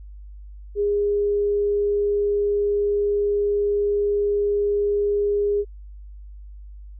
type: tone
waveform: sine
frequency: 409.5 Hz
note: G#4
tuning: 24 cents flat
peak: -18 dBFS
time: 0.75-5.65 s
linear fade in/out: 50 ms
effects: added 50 Hz sine -37 dBFS peak until 6.99 s

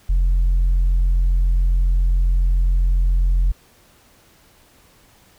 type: tone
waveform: sine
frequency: 43.65 Hz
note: F1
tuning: in tune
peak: -11 dBFS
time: 0.09-3.52 s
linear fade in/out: 10 ms
effects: tanh soft clip ceiling -12 dBFS + pink hiss -53 dBFS RMS until 5.38 s

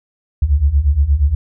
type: beating tone pair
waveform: sine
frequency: 66.5 / 75 Hz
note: C2 / D2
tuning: +29 / +37 cents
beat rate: 8.5 Hz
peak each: -15 / -12 dBFS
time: 0.42-1.35 s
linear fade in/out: 5 ms
effects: none

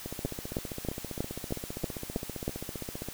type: two click trains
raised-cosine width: 2 ms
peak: -16 / -23 dBFS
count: 8 / 47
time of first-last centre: 0.25-2.479 / 0.06-3.086 s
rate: 3.14 / 15.2 Hz
effects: white hiss -44 dBFS RMS until 3.13 s

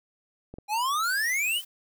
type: clicks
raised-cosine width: 2 ms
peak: -27 dBFS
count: 2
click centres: 0.54 / 0.585 s
type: exponential sweep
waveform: square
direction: up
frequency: 806 to 3122 Hz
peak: -25 dBFS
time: 0.68-1.62 s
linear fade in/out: 50 ms
type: noise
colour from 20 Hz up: blue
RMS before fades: -44 dBFS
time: 1.03-1.65 s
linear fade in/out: 10 ms
effects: none

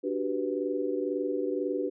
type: chord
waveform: sine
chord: G major seventh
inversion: second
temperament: equal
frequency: 293.7 / 370 / 392 / 493.9 Hz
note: D4 / F#4 / G4 / B4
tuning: 0 / 0 / 0 / 0 cents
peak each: -33 dBFS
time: 0.03-1.9 s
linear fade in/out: 20 ms
effects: none

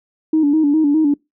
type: tone with vibrato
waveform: sine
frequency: 301 Hz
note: D4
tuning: 43 cents sharp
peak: -10 dBFS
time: 0.33-1.14 s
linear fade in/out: 5 ms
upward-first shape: square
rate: 4.9 Hz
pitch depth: 78 cents each way
effects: noise-tail reverb RT60 0.2 s tail -25 dB re dry + tanh soft clip ceiling -6 dBFS

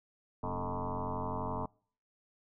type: tone with frequency modulation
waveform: sine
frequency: 440 Hz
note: A4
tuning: in tune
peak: -33 dBFS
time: 0.43-1.66 s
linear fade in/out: 5 ms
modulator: 92.1 Hz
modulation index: 6.9
effects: noise-tail reverb RT60 0.5 s tail -26 dB re dry

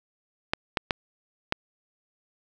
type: clicks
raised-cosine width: 0.3 ms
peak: -7 dBFS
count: 4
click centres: 0.535 / 0.772 / 0.908 / 1.524 s
effects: none

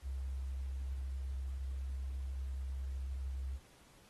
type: tone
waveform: sine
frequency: 66.5 Hz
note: C2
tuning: 29 cents sharp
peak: -37 dBFS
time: 0.02-3.6 s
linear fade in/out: 50 ms
effects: pink hiss -64 dBFS RMS until 4.09 s + AAC 32 kbps

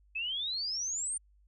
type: exponential sweep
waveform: sine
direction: up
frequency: 2541 to 9130 Hz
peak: -32 dBFS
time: 0.15-1.18 s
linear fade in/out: 10 ms
effects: added 50 Hz sine -61 dBFS peak until 1.47 s

